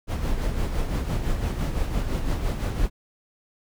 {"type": "noise with tremolo", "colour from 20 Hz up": "brown", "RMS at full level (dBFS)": -23, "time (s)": [0.07, 2.9], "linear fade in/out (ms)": 50, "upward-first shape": "sine", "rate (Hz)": 5.9, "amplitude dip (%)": 50, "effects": []}